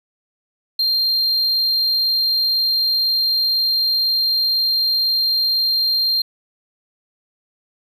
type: tone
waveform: triangle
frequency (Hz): 4186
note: C8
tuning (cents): 0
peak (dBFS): -14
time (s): 0.79-6.22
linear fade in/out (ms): 5
effects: none